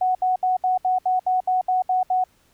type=tone bursts; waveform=sine; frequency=740 Hz; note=F#5; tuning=in tune; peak=-17 dBFS; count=11; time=0.01-2.24 s; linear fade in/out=5 ms; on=140 ms; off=69 ms; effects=pink hiss -61 dBFS RMS until 2.53 s